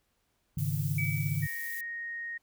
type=chord; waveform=sine; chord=Ab suspended fourth; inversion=none; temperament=just; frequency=103.83 / 138.43 / 155.74 Hz; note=Ab2 / Db3 / Eb3; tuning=0 / -2 / +2 cents; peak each=-34 / -32 / -32 dBFS; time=0.57-1.47 s; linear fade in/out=5 ms
type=noise; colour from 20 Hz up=violet; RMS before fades=-42 dBFS; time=0.58-1.81 s; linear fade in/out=5 ms
type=tone with exponential decay; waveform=sine; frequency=2288 Hz; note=D7; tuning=46 cents flat; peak=-30 dBFS; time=0.98-2.04 s; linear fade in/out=5 ms; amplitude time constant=230 ms
type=tone; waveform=sine; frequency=1864.7 Hz; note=A#6; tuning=in tune; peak=-35 dBFS; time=1.42-2.38 s; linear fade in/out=10 ms
effects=pink hiss -75 dBFS RMS until 2.42 s